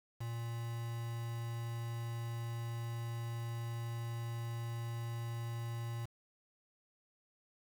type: tone with quantisation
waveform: triangle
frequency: 116.54 Hz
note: A#2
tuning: in tune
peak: -36 dBFS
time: 0.2-6.06 s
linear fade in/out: 10 ms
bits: 8
effects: none